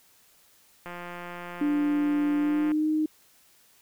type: click train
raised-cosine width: 0.5 ms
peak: -24 dBFS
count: 326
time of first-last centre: 0.86-2.717 s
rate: 175 Hz
type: tone with pitch glide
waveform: sine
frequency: 293.7 to 309.4 Hz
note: D4 to D#4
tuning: 0 to -10 cents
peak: -22 dBFS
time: 1.61-3.06 s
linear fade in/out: 5 ms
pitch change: +90 cents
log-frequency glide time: 2.38-2.87 s
effects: white hiss -60 dBFS RMS until 3.81 s